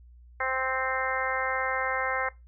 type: harmonic tone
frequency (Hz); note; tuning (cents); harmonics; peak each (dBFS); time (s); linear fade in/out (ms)
261.6; C4; 0; 2 / 3 / 4 / 5 / 6 / 7 / 8; -34 / -34 / -34 / -34 / -34 / -34 / -34; 0.4-2.29; 5
effects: noise-tail reverb RT60 0.2 s tail -18 dB re dry + added 60 Hz sine -49 dBFS peak until 2.47 s